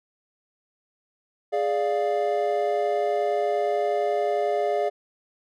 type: chord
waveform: triangle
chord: D diminished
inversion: second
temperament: equal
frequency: 415.3 / 587.3 / 698.5 Hz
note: Ab4 / D5 / F5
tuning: 0 / 0 / 0 cents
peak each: -24 dBFS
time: 1.52-4.9 s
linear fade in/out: 20 ms
effects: none